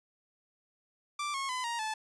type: tone with pitch steps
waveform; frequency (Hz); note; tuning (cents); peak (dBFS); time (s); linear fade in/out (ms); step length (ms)
sawtooth; 1174.7 / 1089.7 / 1010.9 / 937.8 / 869.9; D6 / C#6 / B5 / A#5 / A5; 0 / -30 / +40 / +10 / -20; -29; 1.19-1.94; 5; 150
effects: resampled to 22050 Hz